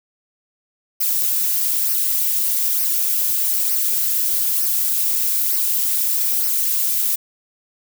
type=noise with flanger; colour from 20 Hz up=violet; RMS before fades=-19 dBFS; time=1-7.16 s; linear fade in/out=10 ms; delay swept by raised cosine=0.27 to 5.57 ms; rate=1.1 Hz; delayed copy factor=-0.6; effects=none